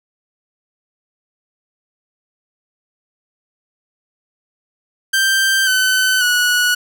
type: tone with pitch steps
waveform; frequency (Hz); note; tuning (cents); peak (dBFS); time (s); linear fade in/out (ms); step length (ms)
sawtooth; 1570 / 1517.4 / 1466.6; G6 / F#6 / F#6; +2 / +43 / -16; -9; 5.13-6.75; 10; 540
effects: none